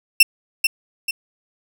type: tone with echo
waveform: sawtooth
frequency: 2700 Hz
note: E7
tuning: 41 cents sharp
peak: -3 dBFS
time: 0.2-0.23 s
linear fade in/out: 5 ms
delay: 440 ms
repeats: 2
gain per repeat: -7 dB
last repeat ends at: 1.11 s
effects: none